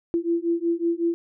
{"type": "beating tone pair", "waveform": "sine", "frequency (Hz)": [335.6, 341], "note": ["E4", "F4"], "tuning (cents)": [31, -41], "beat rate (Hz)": 5.4, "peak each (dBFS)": [-24, -24], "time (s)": [0.14, 1.14], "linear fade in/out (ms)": 0, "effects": []}